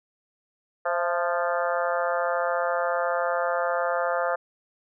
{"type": "harmonic tone with a mistuned harmonic", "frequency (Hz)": 174.61, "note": "F3", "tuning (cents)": 0, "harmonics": [3, 4, 5, 6, 7, 8, 9, 10], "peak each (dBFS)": [-27, -28, -33, -36, -31, -33, -36, -38], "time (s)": [0.85, 4.36], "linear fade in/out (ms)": 10, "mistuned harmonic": 4, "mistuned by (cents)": -47, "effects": []}